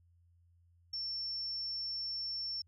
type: tone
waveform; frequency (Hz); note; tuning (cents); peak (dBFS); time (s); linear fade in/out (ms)
sine; 5420; E8; +47; -36; 0.93-2.62; 5
effects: added 86 Hz sine -64 dBFS peak until 2.67 s